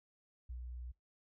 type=tone with ADSR envelope; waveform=sine; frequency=61.2 Hz; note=B1; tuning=15 cents flat; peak=-40 dBFS; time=0.49-0.92 s; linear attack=11 ms; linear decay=89 ms; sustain=-2 dB; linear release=14 ms; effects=noise-tail reverb RT60 0.2 s tail -25 dB re dry + tanh soft clip ceiling -38 dBFS